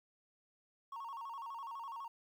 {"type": "tone with vibrato", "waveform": "triangle", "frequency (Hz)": 1008, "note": "B5", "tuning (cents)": 35, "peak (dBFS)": -40, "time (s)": [0.92, 2.08], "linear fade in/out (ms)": 5, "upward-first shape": "square", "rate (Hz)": 12, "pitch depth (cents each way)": 150, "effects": ["tanh soft clip ceiling -37 dBFS", "12-bit"]}